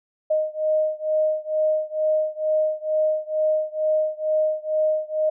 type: beating tone pair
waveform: sine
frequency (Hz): 619 / 621.2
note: D#5 / D#5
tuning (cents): -9 / -3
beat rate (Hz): 2.2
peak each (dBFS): -22 / -23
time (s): 0.3-5.3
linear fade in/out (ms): 10
effects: none